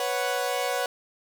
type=chord; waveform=sawtooth; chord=B suspended second; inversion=none; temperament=equal; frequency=493.9 / 554.4 / 740 Hz; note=B4 / C#5 / F#5; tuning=0 / 0 / 0 cents; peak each=-26 dBFS; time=0-0.86 s; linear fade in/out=2 ms; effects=none